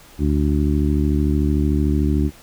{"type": "harmonic tone", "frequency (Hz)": 73.4, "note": "D2", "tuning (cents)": 0, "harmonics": [1, 2, 3, 4, 5], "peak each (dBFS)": [-18, -23, -23, -22, -28], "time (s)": [0.18, 2.31], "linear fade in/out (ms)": 50, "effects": ["pink hiss -46 dBFS RMS until 2.42 s"]}